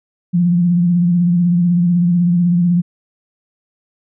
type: tone with vibrato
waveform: sine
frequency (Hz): 174.61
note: F3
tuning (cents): 0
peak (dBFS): -10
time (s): 0.33-2.82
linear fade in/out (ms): 20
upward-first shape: sine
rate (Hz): 16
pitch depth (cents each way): 46
effects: none